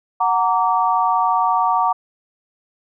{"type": "chord", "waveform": "sine", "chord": "Gb augmented", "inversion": "none", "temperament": "just", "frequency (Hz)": [740, 925, 1156.2], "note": ["Gb5", "Bb5", "D6"], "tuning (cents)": [0, -14, -27], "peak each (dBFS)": [-19, -18, -19], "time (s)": [0.2, 1.93], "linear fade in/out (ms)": 10, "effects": []}